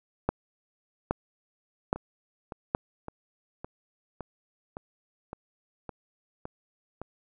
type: two click trains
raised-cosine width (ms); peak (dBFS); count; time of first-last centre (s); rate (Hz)
1; -23 / -10; 10 / 4; 1.96-7.016 / 0.29-2.749; 1.78 / 1.22
effects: none